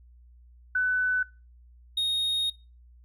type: tone pair in turn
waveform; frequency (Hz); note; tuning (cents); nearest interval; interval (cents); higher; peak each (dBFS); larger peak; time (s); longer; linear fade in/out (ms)
sine / triangle; 1500 / 3726; F#6 / A#7; +23 / -2; octave + major third; 1575; second; -22; neither; 0.75-1.23 / 1.97-2.5; second; 5
effects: noise-tail reverb RT60 0.3 s tail -23 dB re dry + added 60 Hz sine -51 dBFS peak until 3.04 s